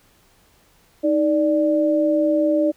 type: tone pair together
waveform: sine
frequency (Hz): 312.7 / 587.9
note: D#4 / D5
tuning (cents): +9 / +2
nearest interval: major seventh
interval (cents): 1093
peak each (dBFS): -18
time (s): 1.03-2.72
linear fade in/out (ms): 20
effects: pink hiss -57 dBFS RMS until 2.76 s